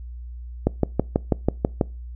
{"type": "click train", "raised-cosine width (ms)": 2, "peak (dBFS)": -4, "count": 8, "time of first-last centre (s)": [0.67, 1.812], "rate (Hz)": 6.13, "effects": ["noise-tail reverb RT60 0.3 s tail -24 dB re dry", "added 60 Hz sine -33 dBFS peak until 2.15 s"]}